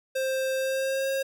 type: tone with pitch glide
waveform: square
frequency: 527 to 539.6 Hz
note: C5 to C#5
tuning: +12 to -47 cents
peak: -26 dBFS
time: 0.15-1.23 s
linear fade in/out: 10 ms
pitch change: +41 cents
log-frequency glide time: 0.56-1.09 s
effects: none